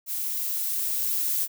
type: noise with level ramp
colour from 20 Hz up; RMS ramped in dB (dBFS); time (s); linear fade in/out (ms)
violet; -30 to -25; 0.06-1.48; 50
effects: none